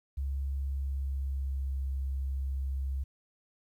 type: tone with pitch glide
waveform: sine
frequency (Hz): 68.5 to 67.21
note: C#2 to C2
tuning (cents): -20 to +47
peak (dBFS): -30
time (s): 0.17-3.04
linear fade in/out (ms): 10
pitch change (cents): -33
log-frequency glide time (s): 0.64-1.8
effects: 11-bit